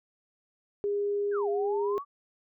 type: tone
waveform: sine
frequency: 407.3 Hz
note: G#4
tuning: 34 cents flat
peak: -26 dBFS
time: 0.84-1.98 s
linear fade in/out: 0 ms
type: exponential two-way sweep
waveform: sine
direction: down then up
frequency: 1728 to 671 to 1171 Hz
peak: -34 dBFS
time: 1.31-2.05 s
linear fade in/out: 50 ms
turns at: 1.49 s
effects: none